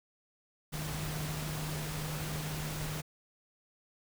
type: tone in noise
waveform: sine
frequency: 152.9 Hz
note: D#3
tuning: 30 cents flat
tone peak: -37 dBFS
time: 0.72-3.02 s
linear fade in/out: 20 ms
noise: pink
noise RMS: -40 dBFS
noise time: 0.72-3.02 s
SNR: 0 dB
effects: none